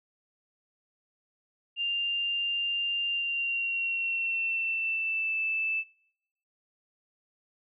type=tone with pitch glide; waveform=sine; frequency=2794 to 2637 Hz; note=F7 to E7; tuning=0 to 0 cents; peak=-27 dBFS; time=1.76-5.84 s; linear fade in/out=50 ms; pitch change=-100 cents; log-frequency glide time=3.07-5.36 s; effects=noise-tail reverb RT60 0.8 s tail -25 dB re dry